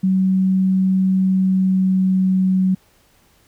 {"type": "tone with pitch glide", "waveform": "sine", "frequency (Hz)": [188.7, 187.29], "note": ["F#3", "F#3"], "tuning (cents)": [34, 21], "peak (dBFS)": -13, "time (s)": [0.03, 2.75], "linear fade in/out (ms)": 10, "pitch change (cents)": -13, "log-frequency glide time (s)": [1.22, 2.59], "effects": ["pink hiss -56 dBFS RMS until 3.47 s"]}